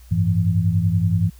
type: tone cluster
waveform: sine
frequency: 94.9 / 105.5 / 167.3 Hz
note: F#2 / G#2 / E3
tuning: +44 / +28 / +26 cents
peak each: -20 dBFS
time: 0.11-1.3 s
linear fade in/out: 10 ms
effects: added 60 Hz sine -42 dBFS peak until 1.39 s + white hiss -54 dBFS RMS until 1.39 s